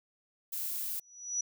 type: noise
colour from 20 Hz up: violet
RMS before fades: -36 dBFS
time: 0.52-1 s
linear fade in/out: 10 ms
type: tone with exponential growth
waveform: sine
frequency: 5880 Hz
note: F#8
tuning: 12 cents flat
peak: -27 dBFS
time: 0.96-1.41 s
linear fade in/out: 5 ms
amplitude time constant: 96 ms
effects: none